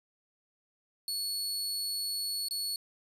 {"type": "tone with dropouts", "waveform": "sawtooth", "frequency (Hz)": 4400, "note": "C#8", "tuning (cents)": -14, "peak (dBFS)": -29, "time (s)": [1.08, 2.76], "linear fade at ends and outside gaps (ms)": 1, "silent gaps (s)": [2.485, 2.509], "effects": ["resampled to 32000 Hz"]}